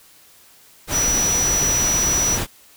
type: tone in noise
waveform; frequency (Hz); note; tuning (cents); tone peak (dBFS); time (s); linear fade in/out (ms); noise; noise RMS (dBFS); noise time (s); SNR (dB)
sine; 5880; F#8; -12; -17; 0.91-2.39; 50; pink; -24; 0.87-2.47; +4
effects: white hiss -50 dBFS RMS until 2.76 s